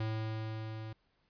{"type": "tone with level ramp", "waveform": "square", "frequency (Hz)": 110, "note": "A2", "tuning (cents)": 0, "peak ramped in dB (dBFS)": [-33, -42], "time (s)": [0, 0.93], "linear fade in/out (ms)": 5, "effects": ["pink hiss -75 dBFS RMS until 1.29 s", "resampled to 11025 Hz"]}